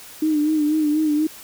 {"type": "tone with vibrato", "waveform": "sine", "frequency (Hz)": 304.7, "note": "D#4", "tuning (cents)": -36, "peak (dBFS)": -16, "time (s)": [0.22, 1.27], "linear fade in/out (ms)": 5, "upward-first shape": "sine", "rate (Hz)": 4.1, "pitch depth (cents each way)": 53, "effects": ["white hiss -41 dBFS RMS until 1.43 s"]}